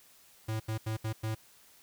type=tone bursts at uneven times; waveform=square; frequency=110 Hz; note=A2; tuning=in tune; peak=-32 dBFS; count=5; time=0.48-0.6 / 0.68-0.78 / 0.86-0.97 / 1.04-1.13 / 1.23-1.35 s; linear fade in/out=10 ms; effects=white hiss -60 dBFS RMS until 1.82 s